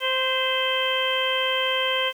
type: harmonic tone with a mistuned harmonic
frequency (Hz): 522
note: C5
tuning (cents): -4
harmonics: 1 / 2 / 3 / 4 / 5 / 6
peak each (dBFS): -27 / -29 / -31 / -30 / -30 / -25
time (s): 0-2.13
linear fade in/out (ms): 50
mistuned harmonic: 4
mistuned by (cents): -28
effects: 8-bit